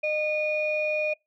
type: tone pair together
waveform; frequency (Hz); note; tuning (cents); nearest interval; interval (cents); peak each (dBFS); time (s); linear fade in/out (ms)
sine; 611 / 2447; D#5 / D#7; -32 / -29; 2 octaves; 2403; -25 / -26; 0.03-1.14; 10
effects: noise-tail reverb RT60 0.2 s tail -25 dB re dry + tanh soft clip ceiling -17 dBFS

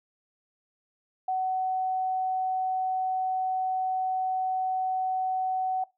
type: tone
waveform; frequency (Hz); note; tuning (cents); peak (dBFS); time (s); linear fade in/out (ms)
sine; 750; F#5; +23; -25; 1.28-5.84; 5
effects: noise-tail reverb RT60 0.2 s tail -20 dB re dry

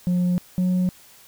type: tone pair in turn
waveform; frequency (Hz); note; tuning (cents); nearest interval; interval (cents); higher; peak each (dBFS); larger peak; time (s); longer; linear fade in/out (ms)
sine; 178.7 / 182.35; F3 / F#3; +40 / -25; unison; 35; second; -15; neither; 0.07-0.38 / 0.58-0.89; neither; 0
effects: tanh soft clip ceiling -17 dBFS + white hiss -50 dBFS RMS until 1.27 s

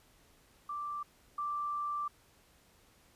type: tone pair in turn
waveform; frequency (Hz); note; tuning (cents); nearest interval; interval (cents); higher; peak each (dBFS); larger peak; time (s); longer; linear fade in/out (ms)
sine; 1174.7 / 1174.7; D6 / D6; 0 / 0; unison; 0; neither; -36 / -33; second; 0.69-1.03 / 1.38-2.08; second; 5
effects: pink hiss -65 dBFS RMS until 3.15 s + resampled to 32000 Hz

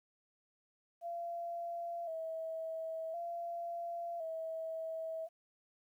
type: tone with vibrato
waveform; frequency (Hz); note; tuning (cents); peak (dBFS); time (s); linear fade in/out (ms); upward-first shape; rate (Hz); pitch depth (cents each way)
sine; 666; E5; +18; -38; 1.01-5.29; 50; square; 0.47; 48
effects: 12-bit

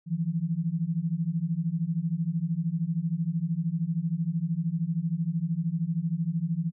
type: beating tone pair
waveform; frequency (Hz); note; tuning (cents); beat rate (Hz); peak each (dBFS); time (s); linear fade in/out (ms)
sine; 158.8 / 171.8; D#3 / F3; +36 / -28; 13; -29 / -28; 0.06-6.72; 50
effects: none

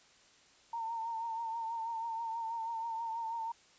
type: tone with vibrato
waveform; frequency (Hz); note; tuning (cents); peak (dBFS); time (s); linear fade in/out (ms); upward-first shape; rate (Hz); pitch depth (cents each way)
sine; 912; A#5; -38; -35; 0.73-3.52; 5; triangle; 6.2; 50
effects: white hiss -63 dBFS RMS until 3.78 s + resampled to 16000 Hz

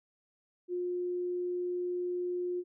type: tone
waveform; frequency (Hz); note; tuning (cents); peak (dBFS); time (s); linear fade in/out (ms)
sine; 356.7; F4; +37; -31; 0.68-2.64; 50
effects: none

